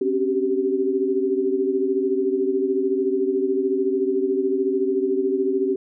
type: tone cluster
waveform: sine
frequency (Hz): 261.9 / 280.8 / 383.8 / 397.5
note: C4 / C#4 / G4 / G4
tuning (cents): +2 / +22 / -37 / +24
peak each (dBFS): -28 / -27 / -20 / -29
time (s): 0.01-5.76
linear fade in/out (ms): 5
effects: none